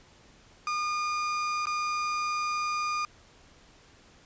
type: tone with dropouts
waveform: 35% pulse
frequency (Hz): 1216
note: D#6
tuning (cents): -40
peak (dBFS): -26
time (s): 0.67-3.05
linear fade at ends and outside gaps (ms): 1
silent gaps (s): 1.656-1.669
effects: pink hiss -57 dBFS RMS until 4.25 s + resampled to 16000 Hz